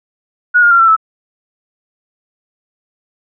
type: tone with pitch steps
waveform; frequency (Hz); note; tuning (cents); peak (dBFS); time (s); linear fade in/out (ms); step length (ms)
sine; 1455 / 1416.8 / 1379.7 / 1343.5 / 1308.3; F#6 / F6 / F6 / E6 / E6; -29 / +24 / -21 / +33 / -13; -5; 0.54-0.965; 20; 85
effects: none